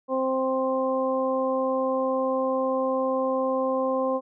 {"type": "harmonic tone", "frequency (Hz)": 262.3, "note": "C4", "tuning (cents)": 4, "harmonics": [1, 2, 3, 4], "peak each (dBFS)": [-29, -24, -34, -30], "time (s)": [0.08, 4.21], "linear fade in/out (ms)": 50, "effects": []}